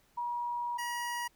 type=tone pair in turn; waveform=sine / 25% pulse; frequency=959 / 959 Hz; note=A#5 / A#5; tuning=+49 / +49 cents; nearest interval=unison; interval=0 cents; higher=neither; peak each=-32 / -30 dBFS; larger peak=second; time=0.17-0.78 / 0.78-1.28 s; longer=first; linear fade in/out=10 ms; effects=pink hiss -68 dBFS RMS until 1.35 s